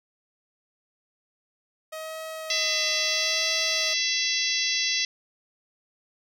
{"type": "tone with vibrato", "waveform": "sawtooth", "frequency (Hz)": 630, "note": "D#5", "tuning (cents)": 21, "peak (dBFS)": -30, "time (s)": [1.92, 3.94], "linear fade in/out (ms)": 10, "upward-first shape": "sine", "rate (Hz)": 0.76, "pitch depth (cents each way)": 22}
{"type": "harmonic tone", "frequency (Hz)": 672, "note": "E5", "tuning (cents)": 33, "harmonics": [3, 4, 5, 6, 7, 8, 9], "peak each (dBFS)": [-31, -31, -31, -31, -31, -31, -31], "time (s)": [2.5, 5.05], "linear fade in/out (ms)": 2}
{"effects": []}